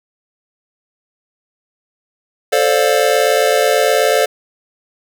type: chord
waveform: square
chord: D minor seventh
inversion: second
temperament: just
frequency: 440.5 / 528.6 / 587.3 / 704.8 Hz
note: A4 / C5 / D5 / F5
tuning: +2 / +18 / 0 / +16 cents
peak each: -17 / -17 / -17 / -19 dBFS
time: 2.52-4.26 s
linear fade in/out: 10 ms
effects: none